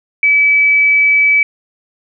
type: tone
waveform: sine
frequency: 2295 Hz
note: D7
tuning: 40 cents flat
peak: -7 dBFS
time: 0.23-1.43 s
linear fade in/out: 2 ms
effects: none